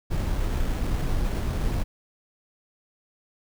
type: noise with sample-and-hold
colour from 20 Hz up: brown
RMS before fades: -25 dBFS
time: 0.1-1.84 s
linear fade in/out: 20 ms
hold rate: 4900 Hz
effects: none